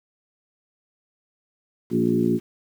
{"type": "harmonic tone with a mistuned harmonic", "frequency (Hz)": 58, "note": "A#1", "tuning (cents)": -8, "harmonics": [2, 3, 4, 5, 6, 7], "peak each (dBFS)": [-31, -26, -22, -26, -23, -30], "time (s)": [1.9, 2.4], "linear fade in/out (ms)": 50, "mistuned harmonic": 6, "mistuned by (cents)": 28, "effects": ["8-bit"]}